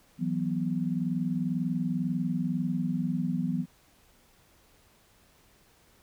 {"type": "chord", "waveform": "sine", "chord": "E suspended second", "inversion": "none", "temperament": "equal", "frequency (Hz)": [164.81, 185, 246.9], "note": ["E3", "F#3", "B3"], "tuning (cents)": [0, 0, 0], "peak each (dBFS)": -31, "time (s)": [0.18, 3.66], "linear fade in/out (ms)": 50, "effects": ["pink hiss -62 dBFS RMS until 6.02 s"]}